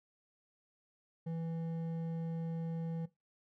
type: tone with hard clipping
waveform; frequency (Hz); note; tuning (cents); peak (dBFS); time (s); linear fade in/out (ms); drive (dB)
sine; 164.81; E3; 0; -38; 1.26-3.06; 10; 8
effects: noise-tail reverb RT60 0.2 s tail -18 dB re dry